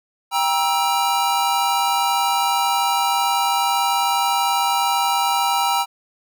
square chord, E diminished, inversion first, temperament just, 791.1 / 949.3 / 1318.5 Hz, G5 / Bb5 / E6, +16 / +31 / 0 cents, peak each -22 / -21 / -25 dBFS, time 0.31-5.86 s, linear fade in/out 50 ms, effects none

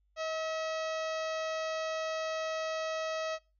harmonic tone with a mistuned harmonic, 643 Hz, E5, 43 cents flat, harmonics 1 / 2 / 3 / 4 / 5 / 6 / 7 / 8 / 9 / 10, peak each -34 / -40 / -44 / -46 / -48 / -50 / -51 / -52 / -53 / -54 dBFS, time 0.16-3.39 s, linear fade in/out 50 ms, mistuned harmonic 1, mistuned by -18 cents, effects noise-tail reverb RT60 0.3 s tail -23 dB re dry + added 50 Hz sine -69 dBFS peak until 3.59 s

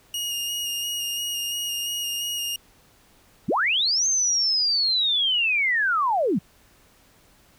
sawtooth tone with vibrato, 2856 Hz, F7, 38 cents sharp, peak -23 dBFS, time 0.14-2.56 s, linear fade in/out 2 ms, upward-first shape square, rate 2.9 Hz, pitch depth 14 cents each way
sine linear two-way sweep, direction up then down, 103.83 to 6400 to 147.7 Hz, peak -19 dBFS, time 3.48-6.39 s, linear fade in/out 10 ms, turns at 4.07 s
effects pink hiss -57 dBFS RMS until 7.58 s

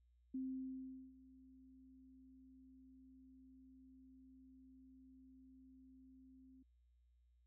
sine tone with ADSR envelope, 261.6 Hz, C4, in tune, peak -40 dBFS, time 0.34-6.63 s, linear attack 7 ms, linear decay 780 ms, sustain -21 dB, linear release 8 ms, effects added 60 Hz sine -70 dBFS peak until 7.46 s

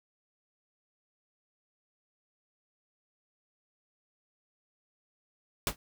pink noise with exponential decay, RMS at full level -23 dBFS, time 5.67-5.76 s, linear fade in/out 1 ms, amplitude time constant 19 ms, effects none

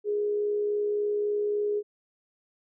sine tone with amplitude modulation, 415.3 Hz, G#4, in tune, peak -23 dBFS, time 0.04-1.83 s, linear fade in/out 50 ms, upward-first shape sine, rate 63.6 Hz, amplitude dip 30%, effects none

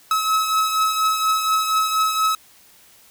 45% pulse beating tone pair, 1287 / 1291.2 Hz, E6 / E6, -42 / -36 cents, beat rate 4.2 Hz, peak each -18 / -25 dBFS, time 0.11-2.35 s, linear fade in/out 2 ms, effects white hiss -51 dBFS RMS until 3.1 s

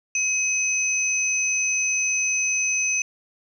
sine tone pair together, 2546 / 6055 Hz, D#7 / F#8, +39 / +39 cents, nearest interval octave + minor third, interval 1500 cents, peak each -23 dBFS, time 0.15-3.02 s, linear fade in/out 2 ms, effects 9-bit

